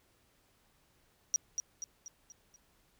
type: tone with echo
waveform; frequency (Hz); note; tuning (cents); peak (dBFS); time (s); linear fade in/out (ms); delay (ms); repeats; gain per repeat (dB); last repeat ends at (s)
sine; 5770; F#8; -44; -25; 1.34-1.36; 0; 240; 5; -6; 2.56
effects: pink hiss -70 dBFS RMS until 2.99 s